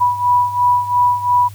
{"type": "beating tone pair", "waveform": "sine", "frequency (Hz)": [980, 982.9], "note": ["B5", "B5"], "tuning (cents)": [-14, -9], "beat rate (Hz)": 2.9, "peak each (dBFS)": [-13, -17], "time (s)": [0, 1.49], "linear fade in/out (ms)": 20, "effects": ["added 101 Hz sine -32 dBFS peak until 1.54 s", "white hiss -45 dBFS RMS until 1.54 s"]}